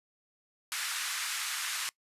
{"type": "band-pass noise", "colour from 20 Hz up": "pink", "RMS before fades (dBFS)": -35, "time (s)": [0.72, 1.89], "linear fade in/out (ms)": 0, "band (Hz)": [1300, 12000], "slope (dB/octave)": 24, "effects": ["noise-tail reverb RT60 0.1 s tail -23 dB re dry", "resampled to 32000 Hz"]}